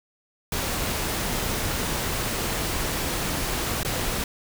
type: noise with dropouts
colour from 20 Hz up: pink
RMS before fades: -27 dBFS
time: 0.52-4.24 s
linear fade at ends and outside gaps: 2 ms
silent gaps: 3.832-3.848 s
effects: none